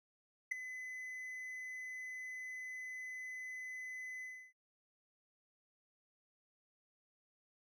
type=tone with ADSR envelope; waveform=triangle; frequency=2019 Hz; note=B6; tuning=38 cents sharp; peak=-28 dBFS; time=0.51-4.53 s; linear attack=11 ms; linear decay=4 ms; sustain=-14 dB; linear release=310 ms; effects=noise-tail reverb RT60 0.2 s tail -24 dB re dry